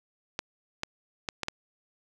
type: clicks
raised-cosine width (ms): 0.2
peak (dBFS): -13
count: 5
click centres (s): 0.391 / 0.834 / 1.288 / 1.433 / 1.484
effects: none